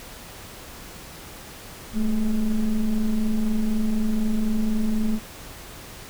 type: ring-modulated tone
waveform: triangle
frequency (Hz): 103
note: G#2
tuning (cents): -14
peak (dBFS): -14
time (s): 1.93-5.2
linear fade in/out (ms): 50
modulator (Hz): 115
effects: pink hiss -41 dBFS RMS until 6.09 s